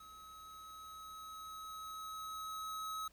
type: tone with level ramp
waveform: square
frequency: 1281 Hz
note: E6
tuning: 50 cents flat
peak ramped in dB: -54 to -40 dBFS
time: 0-3.08 s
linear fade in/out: 5 ms
effects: added 61 Hz sine -69 dBFS peak until 3.12 s + pink hiss -69 dBFS RMS until 3.12 s